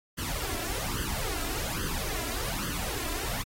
pink noise with flanger, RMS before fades -33 dBFS, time 0.17-3.44 s, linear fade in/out 20 ms, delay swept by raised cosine 0.63 to 3.03 ms, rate 1.2 Hz, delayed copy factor +0.8, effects AAC 48 kbps

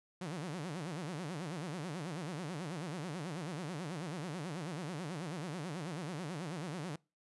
sawtooth tone with vibrato, 164.2 Hz, E3, 6 cents flat, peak -35 dBFS, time 0.21-6.96 s, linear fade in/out 5 ms, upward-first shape sine, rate 9.2 Hz, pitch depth 250 cents each way, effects noise-tail reverb RT60 0.3 s tail -25 dB re dry + resampled to 24000 Hz

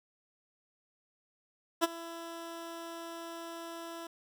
15% pulse tone with ADSR envelope, 334.3 Hz, E4, 24 cents sharp, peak -16 dBFS, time 1.81-4.07 s, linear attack 28 ms, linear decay 25 ms, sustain -19 dB, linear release 4 ms, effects none

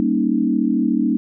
sine chord, Eb dominant seventh, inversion first, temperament equal, 196 / 233.1 / 277.2 / 311.1 Hz, G3 / Bb3 / Db4 / Eb4, 0 / 0 / 0 / 0 cents, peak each -23 / -19 / -21 / -21 dBFS, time 0-1.17 s, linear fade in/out 0 ms, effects none

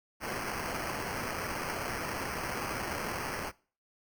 blue noise with sample-and-hold, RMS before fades -36 dBFS, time 0.2-3.52 s, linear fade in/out 50 ms, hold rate 3675 Hz, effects noise-tail reverb RT60 0.4 s tail -22 dB re dry

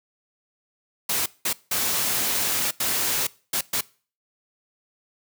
white noise bursts at uneven times, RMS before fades -24 dBFS, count 6, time 1.09-1.26 / 1.45-1.53 / 1.71-2.71 / 2.8-3.27 / 3.53-3.61 / 3.73-3.81 s, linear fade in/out 5 ms, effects noise-tail reverb RT60 0.4 s tail -22 dB re dry + high-pass 80 Hz 12 dB/octave

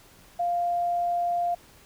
sine tone, 698 Hz, F5, 1 cent flat, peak -23 dBFS, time 0.39-1.55 s, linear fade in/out 10 ms, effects pink hiss -54 dBFS RMS until 1.85 s

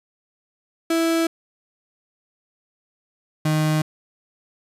35% pulse tone pair in turn, 329.6 / 154.79 Hz, E4 / D#3, 0 / -9 cents, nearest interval octave + minor second, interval 1309 cents, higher first, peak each -16 dBFS, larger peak neither, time 0.9-1.27 / 3.45-3.82 s, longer neither, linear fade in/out 5 ms, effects resampled to 32000 Hz

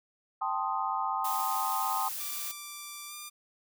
sine chord, A half-diminished seventh, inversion third, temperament equal, 784 / 880 / 1046.5 / 1244.5 Hz, G5 / A5 / C6 / Eb6, 0 / 0 / 0 / 0 cents, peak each -34 / -34 / -34 / -34 dBFS, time 0.41-2.09 s, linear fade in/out 10 ms
blue noise, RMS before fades -37 dBFS, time 1.24-2.52 s, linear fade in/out 10 ms
5% pulse tone with pitch glide, 1174.7 to 1195.9 Hz, D6 to D6, 0 to +31 cents, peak -29 dBFS, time 2.19-3.3 s, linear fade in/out 20 ms, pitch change +31 cents, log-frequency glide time 3.08-3.13 s
effects none

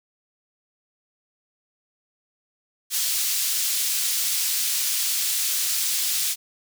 pink high-pass noise, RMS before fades -24 dBFS, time 2.9-6.36 s, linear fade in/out 50 ms, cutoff 4400 Hz, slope 12 dB/octave, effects none

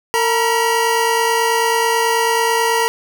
25% pulse tone pair together, 455.9 / 961 Hz, A#4 / B5, -39 / -48 cents, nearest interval octave + minor second, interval 1291 cents, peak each -13 dBFS, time 0.14-2.88 s, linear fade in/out 0 ms, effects none

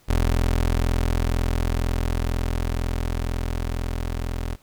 25% pulse tone with level ramp, 42.06 Hz, E1, 36 cents sharp, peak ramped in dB -14 to -22 dBFS, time 0.08-4.56 s, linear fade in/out 20 ms, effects pink hiss -58 dBFS RMS until 4.62 s

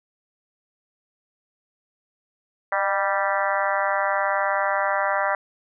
harmonic tone with a mistuned harmonic, 196 Hz, G3, in tune, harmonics 3 / 4 / 5 / 6 / 7 / 8 / 9 / 10, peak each -26 / -27 / -28 / -29 / -29 / -30 / -31 / -31 dBFS, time 2.72-5.35 s, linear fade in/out 2 ms, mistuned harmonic 3, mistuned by +44 cents, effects none

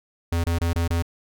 square tone bursts, 84.6 Hz, E2, 45 cents sharp, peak -21 dBFS, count 5, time 0.32-1.024 s, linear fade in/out 5 ms, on 120 ms, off 26 ms, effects none

